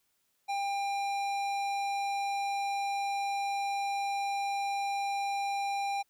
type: tone with tanh clipping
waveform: sine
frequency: 798 Hz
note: G5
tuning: 31 cents sharp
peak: -32 dBFS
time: 0.48-6.03 s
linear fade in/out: 20 ms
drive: 17 dB
effects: white hiss -75 dBFS RMS until 6.09 s